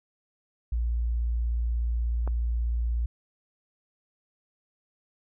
sine tone, 58.3 Hz, A#1, 1 cent sharp, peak -24 dBFS, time 0.72-3.06 s, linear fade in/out 5 ms
click, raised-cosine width 1 ms, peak -22 dBFS, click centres 2.276 s
effects none

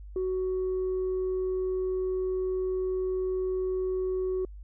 sine tone, 372.4 Hz, F#4, 11 cents sharp, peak -25 dBFS, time 0.16-4.45 s, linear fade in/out 2 ms, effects tanh soft clip ceiling -24 dBFS + added 50 Hz sine -41 dBFS peak until 4.63 s

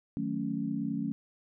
sine chord, D# half-diminished seventh, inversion none, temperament equal, 155.56 / 185 / 220 / 277.2 Hz, D#3 / F#3 / A3 / C#4, 0 / 0 / 0 / 0 cents, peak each -39 / -37 / -34 / -34 dBFS, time 0.17-1.12 s, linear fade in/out 0 ms, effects none

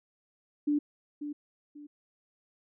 sine tone with echo, 293.7 Hz, D4, in tune, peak -24 dBFS, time 0.67-0.79 s, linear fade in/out 10 ms, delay 540 ms, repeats 2, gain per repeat -10 dB, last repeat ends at 1.87 s, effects none

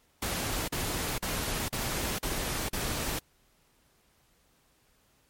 pink noise bursts, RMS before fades -32 dBFS, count 6, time 0.22-3.19 s, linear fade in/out 5 ms, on 460 ms, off 42 ms, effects pink hiss -67 dBFS RMS until 5.29 s + MP3 64 kbps

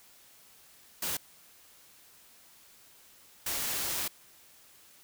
white noise bursts at uneven times, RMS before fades -33 dBFS, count 2, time 1.02-1.17 / 3.46-4.08 s, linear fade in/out 5 ms, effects white hiss -58 dBFS RMS until 5.03 s

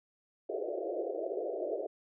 pink band-pass noise, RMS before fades -36 dBFS, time 0.49-1.87 s, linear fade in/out 10 ms, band 340 to 680 Hz, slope 96 dB/octave, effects none

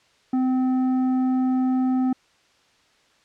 triangle tone with tanh clipping, 257.3 Hz, C4, 29 cents flat, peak -20 dBFS, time 0.33-2.13 s, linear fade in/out 5 ms, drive 12 dB, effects white hiss -60 dBFS RMS until 3.24 s + low-pass 5000 Hz 12 dB/octave

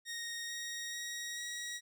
15% pulse tone with pitch steps, 1864 / 1878 / 1892.2 / 1906.5 Hz, A#6 / A#6 / A#6 / A#6, -1 / +12 / +25 / +38 cents, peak -33 dBFS, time 0.05-1.81 s, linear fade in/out 50 ms, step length 440 ms, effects none

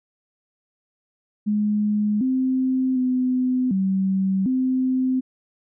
sine tone with pitch steps, 209.5 / 259.6 / 254.1 / 191.5 / 258.2 Hz, G#3 / C4 / B3 / G3 / C4, +15 / -13 / +49 / -40 / -23 cents, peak -18 dBFS, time 1.46-5.21 s, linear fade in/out 20 ms, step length 750 ms, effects none

